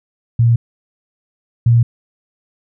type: tone pair in turn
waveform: sine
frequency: 117.1 / 117.74 Hz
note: A#2 / A#2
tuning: +8 / +18 cents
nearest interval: unison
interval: 10 cents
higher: second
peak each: -8 / -7 dBFS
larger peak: second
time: 0.39-0.56 / 1.66-1.83 s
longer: neither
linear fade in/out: 5 ms
effects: none